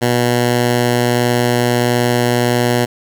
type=tone; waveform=10% pulse; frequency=121.5 Hz; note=B2; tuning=28 cents flat; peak=-4 dBFS; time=0.01-2.86 s; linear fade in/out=20 ms; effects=none